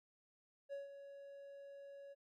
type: tone with ADSR envelope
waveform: triangle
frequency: 559 Hz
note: C#5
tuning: 14 cents sharp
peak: -40 dBFS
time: 0.69-2.15 s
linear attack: 38 ms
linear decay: 150 ms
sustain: -10 dB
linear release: 29 ms
effects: none